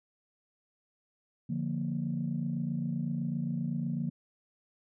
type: chord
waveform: sine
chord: Bb major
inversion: first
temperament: equal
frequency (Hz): 146.83 / 174.61 / 233.1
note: D3 / F3 / Bb3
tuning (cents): 0 / 0 / 0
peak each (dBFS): -34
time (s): 1.49-4.1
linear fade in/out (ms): 10
effects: tanh soft clip ceiling -22 dBFS